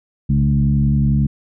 sine tone with frequency modulation, 140 Hz, C#3, 18 cents sharp, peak -12 dBFS, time 0.29-1.27 s, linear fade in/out 10 ms, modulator 71.1 Hz, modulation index 1.1, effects none

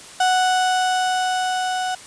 35% pulse tone with level ramp, 740 Hz, F#5, in tune, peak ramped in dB -13 to -20 dBFS, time 0.2-1.95 s, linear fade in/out 5 ms, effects white hiss -40 dBFS RMS until 2.06 s + resampled to 22050 Hz

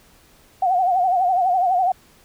sine tone with vibrato, 734 Hz, F#5, 14 cents flat, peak -15 dBFS, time 0.62-1.92 s, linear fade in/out 5 ms, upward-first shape triangle, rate 12 Hz, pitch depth 110 cents each way, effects pink hiss -53 dBFS RMS until 2.24 s

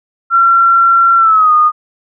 sine tone with pitch glide, 1363 to 1228.4 Hz, F6 to D#6, -43 to -23 cents, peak -5 dBFS, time 0.3-1.72 s, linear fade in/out 50 ms, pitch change -180 cents, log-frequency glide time 1.17-1.53 s, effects none

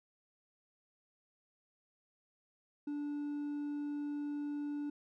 triangle tone with hard clipping, 291.5 Hz, D4, 13 cents flat, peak -37 dBFS, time 2.87-4.9 s, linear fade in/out 5 ms, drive 5 dB, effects none

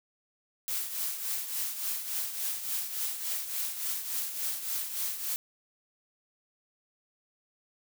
blue noise with tremolo, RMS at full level -31 dBFS, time 0.68-5.36 s, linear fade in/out 0 ms, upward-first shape triangle, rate 3.5 Hz, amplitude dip 65%, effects none

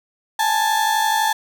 35% pulse tone pair together, 830.6 / 882.5 Hz, G#5 / A5, 0 / +5 cents, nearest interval minor second, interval 105 cents, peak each -20 / -16 dBFS, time 0.39-1.33 s, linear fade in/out 5 ms, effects none

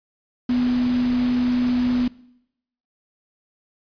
sine tone in noise, 247.3 Hz, B3, 3 cents sharp, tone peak -17 dBFS, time 0.49-2.08 s, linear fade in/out 5 ms, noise pink, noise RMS -34 dBFS, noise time 0.49-2.08 s, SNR +14 dB, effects noise-tail reverb RT60 0.8 s tail -21 dB re dry + resampled to 11025 Hz

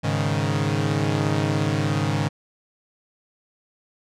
sawtooth chord, Ab suspended fourth, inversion none, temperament equal, 103.83 / 138.59 / 155.56 Hz, Ab2 / Db3 / Eb3, 0 / 0 / 0 cents, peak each -21 dBFS, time 0.03-2.29 s, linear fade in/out 20 ms, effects low-pass 7000 Hz 12 dB/octave

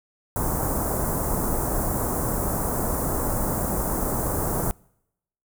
pink band-stop noise, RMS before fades -25 dBFS, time 0.36-4.71 s, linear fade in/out 0 ms, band 1200 to 8400 Hz, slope 24 dB/octave, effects noise-tail reverb RT60 0.8 s tail -26 dB re dry

